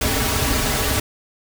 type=noise with comb filter; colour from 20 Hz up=pink; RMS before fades=-20 dBFS; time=0.01-1 s; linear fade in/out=5 ms; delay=5.7 ms; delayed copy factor=-0.95; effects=none